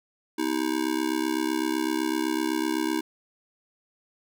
square tone with amplitude modulation, 317.6 Hz, D#4, 36 cents sharp, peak -21 dBFS, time 0.38-3.01 s, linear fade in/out 10 ms, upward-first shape sine, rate 67.9 Hz, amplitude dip 95%, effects none

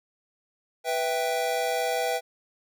square chord, E minor, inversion second, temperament equal, 493.9 / 659.3 / 784 Hz, B4 / E5 / G5, 0 / 0 / 0 cents, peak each -30 dBFS, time 0.84-2.21 s, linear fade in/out 50 ms, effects none

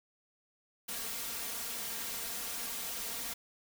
white noise with comb filter, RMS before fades -39 dBFS, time 0.88-3.34 s, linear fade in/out 10 ms, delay 4.3 ms, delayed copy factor +0.8, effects none

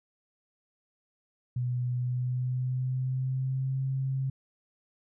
sine tone with pitch glide, 123.8 to 133.45 Hz, B2 to C3, +5 to +35 cents, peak -27 dBFS, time 1.56-4.3 s, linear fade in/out 5 ms, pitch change +130 cents, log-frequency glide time 1.95-3.83 s, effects none

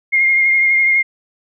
sine tone with vibrato, 2129 Hz, C7, 30 cents sharp, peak -10 dBFS, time 0.12-1.03 s, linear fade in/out 20 ms, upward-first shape triangle, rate 12 Hz, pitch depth 26 cents each way, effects none

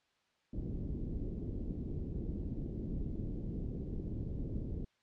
pink low-pass noise, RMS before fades -39 dBFS, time 0.53-4.85 s, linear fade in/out 5 ms, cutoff 360 Hz, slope 24 dB/octave, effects white hiss -75 dBFS RMS until 5.02 s + low-pass 4000 Hz 12 dB/octave

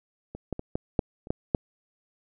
clicks, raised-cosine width 2 ms, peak -24 / -16 / -20 / -14 / -8 / -29 / -12 / -8 dBFS, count 8, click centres 0.35 / 0.527 / 0.594 / 0.755 / 0.992 / 1.271 / 1.305 / 1.548 s, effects none

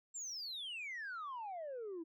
sine exponential sweep, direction down, 7600 to 315.7 Hz, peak -40 dBFS, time 0.14-2.04 s, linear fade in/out 20 ms, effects tanh soft clip ceiling -40 dBFS

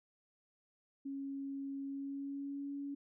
sine tone with pitch glide, 275.3 to 281.7 Hz, C#4 to C#4, -12 to +28 cents, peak -39 dBFS, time 1.05-2.95 s, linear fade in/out 10 ms, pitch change +40 cents, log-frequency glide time 1.84-2.72 s, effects none

